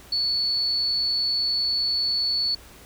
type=tone; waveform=sine; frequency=4435 Hz; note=C#8; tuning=in tune; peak=-21 dBFS; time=0.12-2.55 s; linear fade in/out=5 ms; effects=added 56 Hz sine -52 dBFS peak until 2.85 s + pink hiss -48 dBFS RMS until 2.85 s